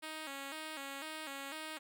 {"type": "tone with vibrato", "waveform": "5% pulse", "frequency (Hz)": 293.7, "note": "D4", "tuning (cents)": 0, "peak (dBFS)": -31, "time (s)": [0.02, 1.79], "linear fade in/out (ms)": 20, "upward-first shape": "square", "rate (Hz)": 2, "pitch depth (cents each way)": 110, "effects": []}